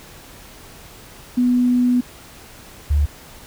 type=tone pair in turn; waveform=sine; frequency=246.9 / 73.13 Hz; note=B3 / D2; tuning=0 / -7 cents; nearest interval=octave + major sixth; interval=2107 cents; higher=first; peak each=-13 dBFS; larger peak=neither; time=1.37-2.01 / 2.9-3.06 s; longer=first; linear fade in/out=10 ms; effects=pink hiss -42 dBFS RMS until 3.46 s